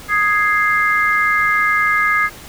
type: chord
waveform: sine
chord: Ab major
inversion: second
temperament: equal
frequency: 1244.5 / 1661.2 / 2093 Hz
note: Eb6 / Ab6 / C7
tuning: 0 / 0 / 0 cents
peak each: -17 dBFS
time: 0.08-2.3 s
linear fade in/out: 50 ms
effects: pink hiss -37 dBFS RMS until 2.48 s

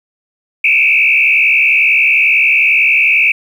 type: tone with frequency modulation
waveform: sine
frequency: 2460 Hz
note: D#7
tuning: 20 cents flat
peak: -7 dBFS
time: 0.64-3.32 s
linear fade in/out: 5 ms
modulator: 68.9 Hz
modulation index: 3
effects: 7-bit

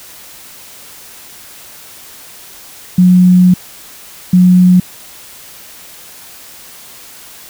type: tone bursts at uneven times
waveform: sine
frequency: 181.3 Hz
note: F#3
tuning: 35 cents flat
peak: -3 dBFS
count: 2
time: 2.98-3.54 / 4.33-4.8 s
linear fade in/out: 5 ms
effects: white hiss -35 dBFS RMS until 7.49 s

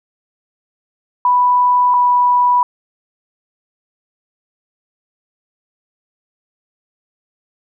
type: tone pair in turn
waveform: sine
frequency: 987.8 / 982.3 Hz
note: B5 / B5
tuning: 0 / -10 cents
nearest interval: unison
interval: 10 cents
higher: first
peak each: -9 dBFS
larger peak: neither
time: 1.25-1.94 / 1.94-2.63 s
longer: neither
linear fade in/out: 2 ms
effects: none

